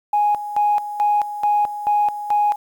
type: tone with tremolo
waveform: sine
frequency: 830.6 Hz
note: G#5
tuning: in tune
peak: -13 dBFS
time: 0.13-2.56 s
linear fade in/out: 5 ms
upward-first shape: square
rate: 2.3 Hz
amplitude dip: 75%
effects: tanh soft clip ceiling -9 dBFS + 8-bit